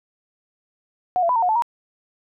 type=tone with pitch steps; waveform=sine; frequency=729 / 680 / 995 / 911 / 723 / 874 / 947 Hz; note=F#5 / F5 / B5 / A#5 / F#5 / A5 / A#5; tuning=-26 / -46 / +13 / -40 / -40 / -12 / +27 cents; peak=-16 dBFS; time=1.16-1.622 s; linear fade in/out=0 ms; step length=66 ms; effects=none